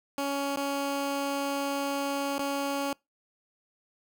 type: tone with dropouts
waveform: 15% pulse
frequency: 279.6 Hz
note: C#4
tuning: 15 cents sharp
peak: -22 dBFS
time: 0.18-2.93 s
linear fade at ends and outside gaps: 1 ms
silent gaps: 0.56-0.572 / 2.382-2.393 s
effects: noise-tail reverb RT60 0.2 s tail -25 dB re dry